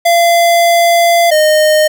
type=tone pair in turn; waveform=square; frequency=684 / 614.6 Hz; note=F5 / D#5; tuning=-36 / -21 cents; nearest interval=major second; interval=185 cents; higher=first; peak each=-7 dBFS; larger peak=neither; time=0.05-1.31 / 1.31-1.88 s; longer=first; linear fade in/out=10 ms; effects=none